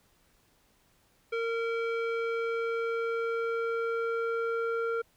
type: tone with low-pass filter sweep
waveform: square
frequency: 460 Hz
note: A#4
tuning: 23 cents flat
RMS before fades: -31 dBFS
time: 1.32-5.02 s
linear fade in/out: 10 ms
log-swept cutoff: 2300 to 1400 Hz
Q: 1.9
effects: pink hiss -67 dBFS RMS until 5.16 s